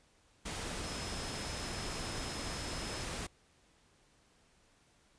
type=tone in noise; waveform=sine; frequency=5160 Hz; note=E8; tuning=38 cents flat; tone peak=-48 dBFS; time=0.83-3.04 s; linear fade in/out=10 ms; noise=pink; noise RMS=-40 dBFS; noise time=0.45-3.27 s; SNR=-11 dB; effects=pink hiss -68 dBFS RMS until 5.18 s + resampled to 22050 Hz